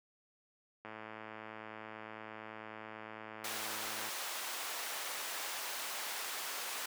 click train, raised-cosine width 0.5 ms, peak -31 dBFS, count 354, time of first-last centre 0.85-4.089 s, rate 109 Hz
pink high-pass noise, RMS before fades -41 dBFS, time 3.44-6.86 s, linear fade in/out 5 ms, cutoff 800 Hz, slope 12 dB/octave
effects high-pass 150 Hz 12 dB/octave

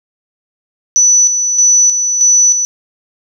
sine tone with tremolo, 5960 Hz, F#8, 12 cents sharp, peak -5 dBFS, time 0.96-2.65 s, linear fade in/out 0 ms, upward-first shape square, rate 1.6 Hz, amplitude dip 50%, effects none

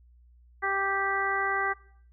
harmonic tone, 392 Hz, G4, in tune, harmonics 1 / 2 / 3 / 4 / 5, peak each -35 / -32 / -31 / -31 / -31 dBFS, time 0.62-1.74 s, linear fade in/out 20 ms, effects noise-tail reverb RT60 0.6 s tail -21 dB re dry + added 60 Hz sine -54 dBFS peak until 2.12 s

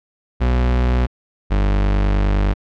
40% pulse tone pair in turn, 61.74 / 49.73 Hz, B1 / G1, 0 / +26 cents, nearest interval major third, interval 374 cents, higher first, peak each -13 dBFS, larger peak neither, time 0.4-1.07 / 1.5-2.54 s, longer second, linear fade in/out 20 ms, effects low-pass 3000 Hz 12 dB/octave

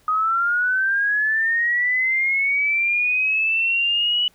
sine linear sweep, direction up, 1244.5 to 2960 Hz, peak -17 dBFS, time 0.08-4.28 s, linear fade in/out 2 ms, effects pink hiss -58 dBFS RMS until 4.34 s

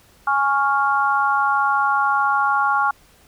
sine chord, Db major, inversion second, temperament equal, 830.6 / 1108.7 / 1396.9 Hz, Ab5 / Db6 / F6, 0 / 0 / 0 cents, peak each -20 / -20 / -20 dBFS, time 0.27-2.91 s, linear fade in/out 5 ms, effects pink hiss -53 dBFS RMS until 3.27 s

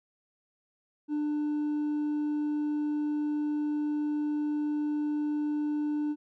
sine tone with hard clipping, 297.7 Hz, D4, 24 cents sharp, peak -28 dBFS, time 1.08-6.16 s, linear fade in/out 50 ms, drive 2 dB, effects none

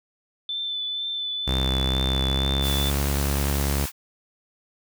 sine tone with vibrato, 3520 Hz, A7, in tune, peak -26 dBFS, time 0.49-2.9 s, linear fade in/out 2 ms, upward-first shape triangle, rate 2.1 Hz, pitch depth 23 cents each way
sawtooth tone with pitch glide, 65.5 to 70.2 Hz, C2 to C#2, +2 to +22 cents, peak -18 dBFS, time 1.47-3.86 s, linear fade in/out 10 ms, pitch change +120 cents, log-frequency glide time 2.06-2.95 s
white high-pass noise, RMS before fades -32 dBFS, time 2.61-3.92 s, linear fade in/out 50 ms, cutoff 780 Hz, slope 48 dB/octave
effects none

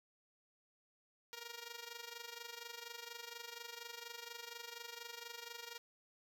5% pulse tone with amplitude modulation, 470 Hz, A#4, 14 cents sharp, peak -33 dBFS, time 1.33-5.78 s, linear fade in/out 0 ms, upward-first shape sine, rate 24.2 Hz, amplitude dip 75%, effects none

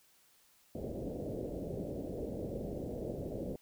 white low-pass noise, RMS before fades -40 dBFS, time 0.75-3.56 s, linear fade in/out 2 ms, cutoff 590 Hz, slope 48 dB/octave, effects white hiss -67 dBFS RMS until 3.61 s

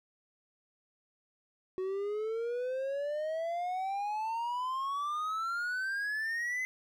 triangle exponential sweep, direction up, 370 to 2049 Hz, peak -30 dBFS, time 1.78-6.65 s, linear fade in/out 0 ms, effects none

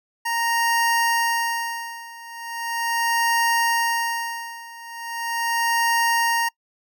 25% pulse tone with tremolo, 930 Hz, A#5, 4 cents flat, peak -14 dBFS, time 0.25-6.49 s, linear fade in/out 10 ms, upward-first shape sine, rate 0.39 Hz, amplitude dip 90%, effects noise-tail reverb RT60 0.1 s tail -25 dB re dry

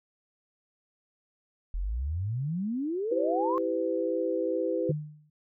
sine exponential sweep, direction up, 40.04 to 1096 Hz, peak -28 dBFS, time 1.74-3.58 s, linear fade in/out 0 ms
sine chord, E minor, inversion none, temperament equal with one note detuned, 329.6 / 392 / 506.6 Hz, E4 / G4 / B4, 0 / 0 / +44 cents, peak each -31 / -32 / -29 dBFS, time 3.11-4.92 s, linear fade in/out 10 ms
sine tone with exponential decay, 151 Hz, D3, 48 cents sharp, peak -23 dBFS, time 4.89-5.3 s, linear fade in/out 5 ms, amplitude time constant 87 ms
effects none

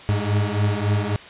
40% pulse beating tone pair, 101.6 / 105.2 Hz, G#2 / G#2, -38 / +23 cents, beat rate 3.6 Hz, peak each -21 dBFS, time 0.09-1.16 s, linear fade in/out 0 ms, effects white hiss -41 dBFS RMS until 1.29 s + resampled to 8000 Hz

